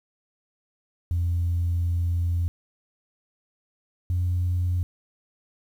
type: tone pair in turn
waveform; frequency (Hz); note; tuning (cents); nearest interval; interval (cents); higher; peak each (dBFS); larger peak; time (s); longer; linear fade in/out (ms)
sine; 86.1 / 89.03; F2 / F2; -24 / +34; minor second; 58; second; -20; neither; 1.11-2.48 / 4.1-4.83; first; 0
effects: tanh soft clip ceiling -18 dBFS + 9-bit